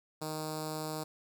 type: tone with notch filter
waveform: 5% pulse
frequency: 155.56 Hz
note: D#3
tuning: in tune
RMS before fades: -38 dBFS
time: 0.21-1.04 s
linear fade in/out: 10 ms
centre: 1900 Hz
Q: 0.55
effects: none